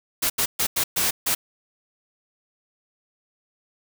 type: noise bursts at uneven times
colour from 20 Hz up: white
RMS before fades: -22 dBFS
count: 6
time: 0.22-0.3 / 0.38-0.46 / 0.59-0.67 / 0.76-0.84 / 0.96-1.11 / 1.26-1.35 s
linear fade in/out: 10 ms
effects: none